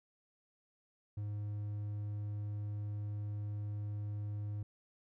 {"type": "tone", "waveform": "triangle", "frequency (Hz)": 103.83, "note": "G#2", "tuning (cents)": 0, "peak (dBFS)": -35, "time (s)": [1.17, 4.63], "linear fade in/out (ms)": 5, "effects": []}